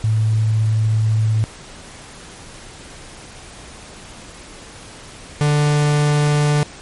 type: tone pair in turn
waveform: sine / 45% pulse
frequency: 109.5 / 147.62 Hz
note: A2 / D3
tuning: -8 / +9 cents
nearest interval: perfect fourth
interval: 517 cents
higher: second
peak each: -13 dBFS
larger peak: neither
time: 0.04-1.44 / 5.41-6.63 s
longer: first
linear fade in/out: 0 ms
effects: pink hiss -38 dBFS RMS until 6.81 s + MP3 48 kbps